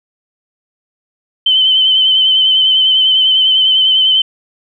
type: tone with vibrato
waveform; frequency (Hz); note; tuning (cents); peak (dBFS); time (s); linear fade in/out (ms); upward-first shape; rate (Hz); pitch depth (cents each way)
sine; 3065; G7; -40; -7; 1.46-4.22; 5; triangle; 10; 42
effects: none